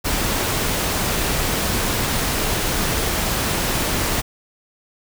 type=noise; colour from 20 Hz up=pink; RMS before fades=-21 dBFS; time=0.04-4.22 s; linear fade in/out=20 ms; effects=none